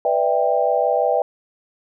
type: chord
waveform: sine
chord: E minor seventh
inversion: second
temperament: just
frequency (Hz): 494.4 / 593.3 / 659.3 / 791.1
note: B4 / D5 / E5 / G5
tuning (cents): +2 / +18 / 0 / +16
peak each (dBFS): -21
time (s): 0.05-1.22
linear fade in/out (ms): 2
effects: none